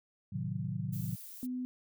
sine chord, A diminished seventh, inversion none, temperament equal, 110 / 130.81 / 155.56 / 185 Hz, A2 / C3 / Eb3 / Gb3, 0 / 0 / 0 / 0 cents, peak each -39 dBFS, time 0.32-1.16 s, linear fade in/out 10 ms
violet noise, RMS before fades -48 dBFS, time 0.92-1.47 s, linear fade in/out 20 ms
sine tone, 251.7 Hz, B3, 33 cents sharp, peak -34 dBFS, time 1.43-1.65 s, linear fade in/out 0 ms
effects none

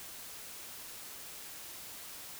silence, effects white hiss -47 dBFS RMS until 2.39 s

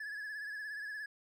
triangle tone with vibrato, 1700 Hz, G#6, 40 cents sharp, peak -38 dBFS, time 0-1.06 s, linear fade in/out 5 ms, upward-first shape sine, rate 17 Hz, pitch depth 53 cents each way, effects none

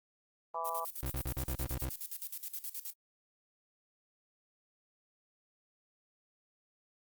harmonic tone, 165.6 Hz, E3, 8 cents sharp, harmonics 3 / 4 / 5 / 6 / 7, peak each -46 / -41 / -42 / -38 / -39 dBFS, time 0.54-0.85 s, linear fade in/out 5 ms
violet noise with tremolo, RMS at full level -40 dBFS, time 0.64-2.94 s, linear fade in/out 20 ms, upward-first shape square, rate 9.5 Hz, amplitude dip 80%
30% pulse tone bursts, 64.9 Hz, C2, 13 cents flat, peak -32 dBFS, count 8, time 1.03-1.89 s, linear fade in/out 0 ms, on 69 ms, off 44 ms
effects Opus 32 kbps

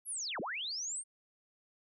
sine linear two-way sweep, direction down then up, 11660 to 152.4 to 8980 Hz, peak -36 dBFS, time 0.05-1.04 s, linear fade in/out 50 ms, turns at 0.4 s, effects none

